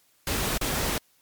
pink noise with dropouts, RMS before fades -27 dBFS, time 0.27-0.98 s, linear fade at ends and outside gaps 2 ms, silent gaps 0.577-0.612 s, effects white hiss -64 dBFS RMS until 1.21 s + MP3 96 kbps

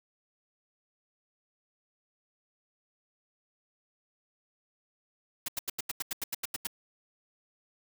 white noise bursts, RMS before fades -33 dBFS, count 12, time 5.46-6.671 s, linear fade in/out 5 ms, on 23 ms, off 85 ms, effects none

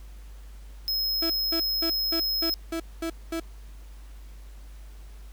square tone, 5140 Hz, E8, 45 cents flat, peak -25 dBFS, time 0.88-2.54 s, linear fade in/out 0 ms
35% pulse tone bursts, 329.6 Hz, E4, in tune, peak -26 dBFS, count 8, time 1.22-3.4 s, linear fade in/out 5 ms, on 80 ms, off 220 ms
effects added 50 Hz sine -41 dBFS peak until 5.32 s + pink hiss -57 dBFS RMS until 5.32 s

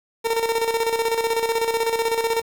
30% pulse tone with tremolo, 456.7 Hz, A#4, 36 cents flat, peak -15 dBFS, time 0.24-2.42 s, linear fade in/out 20 ms, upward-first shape square, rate 16 Hz, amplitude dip 60%, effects 7-bit

